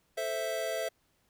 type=chord; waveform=square; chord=A minor; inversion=none; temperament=equal; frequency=440 / 523.3 / 659.3 Hz; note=A4 / C5 / E5; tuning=0 / 0 / 0 cents; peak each=-40 / -38 / -34 dBFS; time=0.17-0.89 s; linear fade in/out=10 ms; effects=pink hiss -72 dBFS RMS until 1.29 s